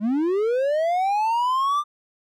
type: linear sweep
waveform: triangle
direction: up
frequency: 198.4 to 1200 Hz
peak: -17 dBFS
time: 0-1.84 s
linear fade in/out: 50 ms
effects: none